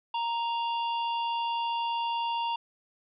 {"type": "harmonic tone with a mistuned harmonic", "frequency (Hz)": 932.3, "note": "A#5", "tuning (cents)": 0, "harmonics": [1, 3, 4, 5], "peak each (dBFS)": [-28, -37, -42, -51], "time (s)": [0.14, 2.56], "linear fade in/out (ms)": 5, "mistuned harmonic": 4, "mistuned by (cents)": -150, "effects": []}